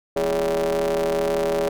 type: ring-modulated tone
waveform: 40% pulse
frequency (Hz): 77.9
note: D#2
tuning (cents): +3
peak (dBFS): -16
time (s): 0.16-1.69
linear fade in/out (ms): 5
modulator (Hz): 490
effects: none